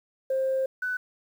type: tone pair in turn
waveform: sine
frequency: 529 / 1496.2 Hz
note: C5 / F#6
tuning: +19 / +19 cents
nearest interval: octave + tritone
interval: 1800 cents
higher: second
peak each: -22 / -26 dBFS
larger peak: first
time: 0.3-0.66 / 0.82-0.97 s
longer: first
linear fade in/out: 5 ms
effects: tanh soft clip ceiling -19 dBFS + 9-bit